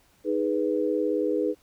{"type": "chord", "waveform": "sine", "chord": "G# minor", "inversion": "second", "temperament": "equal", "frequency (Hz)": [311.1, 415.3, 493.9], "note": ["D#4", "G#4", "B4"], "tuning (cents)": [0, 0, 0], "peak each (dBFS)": -27, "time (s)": [0.24, 1.55], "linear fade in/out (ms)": 50, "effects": ["pink hiss -62 dBFS RMS until 1.62 s"]}